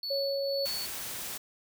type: tone with tremolo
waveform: triangle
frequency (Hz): 4435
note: C#8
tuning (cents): 0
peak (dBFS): -30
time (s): 0.03-0.86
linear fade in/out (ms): 2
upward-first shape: triangle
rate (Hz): 2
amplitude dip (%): 55
type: tone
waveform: sine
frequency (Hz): 554.4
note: C#5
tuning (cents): 0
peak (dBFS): -29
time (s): 0.1-0.66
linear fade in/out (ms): 10
type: noise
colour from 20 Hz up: white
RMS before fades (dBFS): -38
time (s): 0.65-1.38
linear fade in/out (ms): 10
effects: none